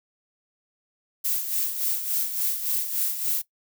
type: noise with tremolo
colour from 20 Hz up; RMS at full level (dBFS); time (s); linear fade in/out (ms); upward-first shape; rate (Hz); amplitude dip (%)
violet; -24; 1.24-3.42; 10; sine; 3.5; 60
effects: noise-tail reverb RT60 0.1 s tail -18 dB re dry